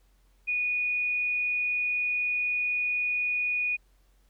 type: tone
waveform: sine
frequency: 2464 Hz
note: D#7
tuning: 17 cents flat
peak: -25 dBFS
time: 0.47-3.77 s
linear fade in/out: 20 ms
effects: added 45 Hz sine -60 dBFS peak until 4.29 s + pink hiss -70 dBFS RMS until 4.29 s